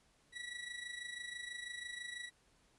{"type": "tone with amplitude modulation", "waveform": "30% pulse", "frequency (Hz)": 1941, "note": "B6", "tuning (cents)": -31, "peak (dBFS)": -38, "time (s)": [0.32, 2.31], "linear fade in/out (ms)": 50, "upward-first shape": "sine", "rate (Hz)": 26.1, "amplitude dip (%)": 65, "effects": ["pink hiss -71 dBFS RMS until 2.78 s", "resampled to 24000 Hz"]}